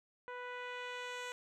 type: tone with low-pass filter sweep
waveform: 10% pulse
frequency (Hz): 493.9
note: B4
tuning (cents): 0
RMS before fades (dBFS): -44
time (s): 0.28-1.32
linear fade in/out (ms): 0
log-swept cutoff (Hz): 1400 to 7600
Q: 0.86
effects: none